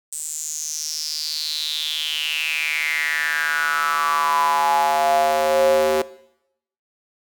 square tone with high-pass filter sweep, 77 Hz, D#2, 17 cents flat, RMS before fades -21 dBFS, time 0.12-6.02 s, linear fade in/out 5 ms, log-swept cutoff 8200 to 450 Hz, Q 7.1, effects noise-tail reverb RT60 0.8 s tail -19 dB re dry

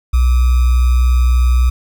sine tone with sample-and-hold, 61.74 Hz, B1, in tune, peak -8 dBFS, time 0.13-1.7 s, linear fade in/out 10 ms, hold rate 1225 Hz, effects none

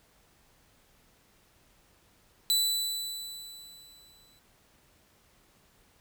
sawtooth tone with exponential decay, 3976 Hz, B7, 11 cents sharp, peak -19 dBFS, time 2.5-4.39 s, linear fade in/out 0 ms, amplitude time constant 410 ms, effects pink hiss -64 dBFS RMS until 6 s

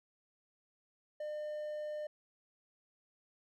triangle tone, 603 Hz, D5, 46 cents sharp, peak -36 dBFS, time 1.2-2.07 s, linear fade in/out 5 ms, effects none

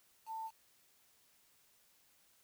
sine tone with quantisation, 890 Hz, A5, 20 cents sharp, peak -40 dBFS, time 0.26-0.51 s, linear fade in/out 50 ms, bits 10, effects white hiss -70 dBFS RMS until 2.43 s

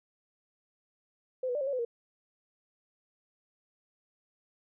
sine tone with pitch steps, 513 / 490.8 / 590 / 534 / 562 / 507 / 468.9 Hz, C5 / B4 / D5 / C5 / C#5 / B4 / A#4, -34 / -11 / +8 / +35 / +24 / +45 / +10 cents, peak -29 dBFS, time 1.43-1.85 s, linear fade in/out 5 ms, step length 60 ms, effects none

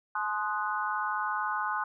sine chord, Ab dominant seventh, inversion none, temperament equal with one note detuned, 852.5 / 1046.5 / 1244.5 / 1480 Hz, Ab5 / C6 / Eb6 / Gb6, +45 / 0 / 0 / 0 cents, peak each -34 dBFS, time 0.15-1.84 s, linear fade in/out 5 ms, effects none

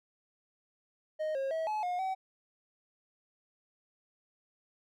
triangle tone with pitch steps, 621 / 540 / 645 / 855 / 717 / 760 Hz, D#5 / C#5 / E5 / A5 / F5 / F#5, -3 / -45 / -38 / -50 / +45 / +46 cents, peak -29 dBFS, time 1.19-2.15 s, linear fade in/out 20 ms, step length 160 ms, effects none

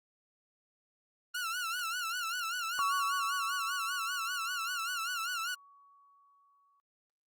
sawtooth tone with vibrato, 1396.9 Hz, F6, in tune, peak -30 dBFS, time 1.34-5.55 s, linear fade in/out 10 ms, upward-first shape sine, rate 5.1 Hz, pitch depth 110 cents each way
sine tone with exponential decay, 1124 Hz, C#6, 24 cents sharp, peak -28 dBFS, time 2.79-6.8 s, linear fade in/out 0 ms, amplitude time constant 870 ms
effects Opus 24 kbps

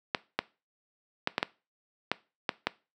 clicks, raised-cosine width 0.3 ms, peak -9 dBFS, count 8, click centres 0.148 / 0.39 / 1.274 / 1.381 / 1.429 / 2.116 / 2.492 / 2.67 s, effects noise-tail reverb RT60 0.3 s tail -20 dB re dry + high-pass 200 Hz 12 dB/octave

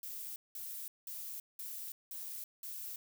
violet noise bursts, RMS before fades -44 dBFS, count 6, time 0.03-2.96 s, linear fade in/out 2 ms, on 330 ms, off 190 ms, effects none

